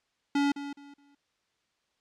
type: tone with echo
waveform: square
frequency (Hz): 283.7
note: C#4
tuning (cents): +40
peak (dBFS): -24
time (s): 0.35-0.52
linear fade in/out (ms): 5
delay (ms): 210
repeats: 3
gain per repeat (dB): -12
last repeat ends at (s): 1.15
effects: white hiss -75 dBFS RMS until 2 s + low-pass 5000 Hz 12 dB/octave